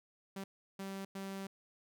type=tone bursts at uneven times; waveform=sawtooth; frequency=194.4 Hz; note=G3; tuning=14 cents flat; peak=-37 dBFS; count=3; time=0.36-0.44 / 0.79-1.05 / 1.15-1.47 s; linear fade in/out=5 ms; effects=none